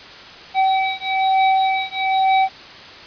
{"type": "beating tone pair", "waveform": "square", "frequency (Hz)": [765, 766.1], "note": ["G5", "G5"], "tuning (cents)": [-42, -40], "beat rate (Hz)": 1.1, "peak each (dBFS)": -19, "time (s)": [0.54, 2.49], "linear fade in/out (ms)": 50, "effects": ["white hiss -38 dBFS RMS until 3.06 s", "resampled to 11025 Hz"]}